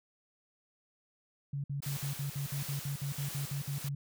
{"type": "tone bursts", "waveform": "sine", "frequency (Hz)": 140.7, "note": "C#3", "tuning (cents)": 26, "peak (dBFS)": -33, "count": 15, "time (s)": [1.53, 3.95], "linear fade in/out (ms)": 5, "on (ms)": 110, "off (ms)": 55}
{"type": "noise with tremolo", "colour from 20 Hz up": "white", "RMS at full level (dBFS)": -42, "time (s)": [1.82, 3.89], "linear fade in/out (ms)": 10, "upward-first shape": "sine", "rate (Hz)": 1.5, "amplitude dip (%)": 40}
{"effects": []}